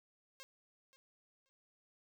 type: tone with echo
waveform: 5% pulse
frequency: 535 Hz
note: C5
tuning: 38 cents sharp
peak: -39 dBFS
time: 0.4-0.43 s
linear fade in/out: 0 ms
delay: 530 ms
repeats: 2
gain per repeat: -15 dB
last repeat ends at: 1.49 s
effects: none